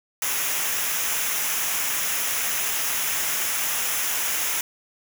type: noise with comb filter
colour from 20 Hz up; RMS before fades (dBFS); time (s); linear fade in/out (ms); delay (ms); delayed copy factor
white; -25; 0.22-4.61; 2; 0.23; -0.6
effects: none